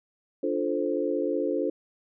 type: chord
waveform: sine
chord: D minor seventh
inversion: none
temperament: equal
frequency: 293.7 / 349.2 / 440 / 523.3 Hz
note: D4 / F4 / A4 / C5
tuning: 0 / 0 / 0 / 0 cents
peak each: -30 dBFS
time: 0.43-1.7 s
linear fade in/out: 5 ms
effects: none